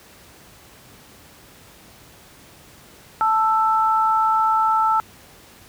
sine tone pair together, 880 / 1324 Hz, A5 / E6, 0 / +7 cents, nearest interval perfect fifth, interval 707 cents, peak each -18 dBFS, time 3.21-5 s, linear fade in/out 0 ms, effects pink hiss -47 dBFS RMS until 5.68 s + high-pass 60 Hz 12 dB/octave

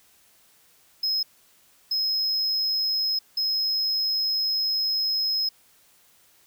triangle tone bursts at uneven times, 5130 Hz, E8, 48 cents flat, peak -21 dBFS, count 3, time 1.03-1.23 / 1.91-3.19 / 3.37-5.49 s, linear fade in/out 5 ms, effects white hiss -59 dBFS RMS until 6.46 s

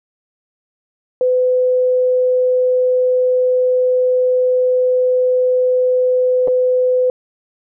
sine tone with dropouts, 505 Hz, B4, 39 cents sharp, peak -11 dBFS, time 1.21-7.1 s, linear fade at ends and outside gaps 1 ms, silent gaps 6.475-6.481 s, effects none

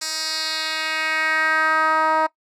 10% pulse tone with band-pass filter sweep, 315.3 Hz, D#4, 23 cents sharp, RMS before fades -21 dBFS, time 0.01-2.27 s, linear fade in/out 10 ms, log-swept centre 6300 to 880 Hz, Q 2.2, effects noise-tail reverb RT60 0.1 s tail -21 dB re dry

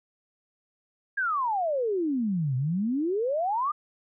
sine exponential two-way sweep, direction down then up, 1659 to 123.47 to 1242 Hz, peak -24 dBFS, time 1.17-3.72 s, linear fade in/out 10 ms, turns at 2.56 s, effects none

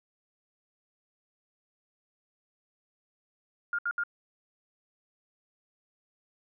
sine tone bursts, 1413 Hz, F6, 20 cents sharp, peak -27 dBFS, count 3, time 3.73-4.036 s, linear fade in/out 2 ms, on 56 ms, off 69 ms, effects none

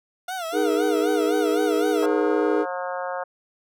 30% pulse tone with vibrato, 701 Hz, F5, 6 cents sharp, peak -25 dBFS, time 0.28-2.06 s, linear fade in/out 5 ms, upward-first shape sine, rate 3.9 Hz, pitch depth 140 cents each way
triangle chord, D# suspended fourth, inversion none, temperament equal with one note detuned, 311.1 / 415.3 / 474.9 Hz, D#4 / G#4 / A#4, 0 / 0 / +32 cents, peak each -22 / -21 / -22 dBFS, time 0.52-2.66 s, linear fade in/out 50 ms
harmonic tone, 180 Hz, F#3, 47 cents flat, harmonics 3 / 4 / 5 / 6 / 7 / 8 / 9, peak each -30 / -32 / -34 / -36 / -37 / -38 / -39 dBFS, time 2.02-3.24 s, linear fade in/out 10 ms
effects none

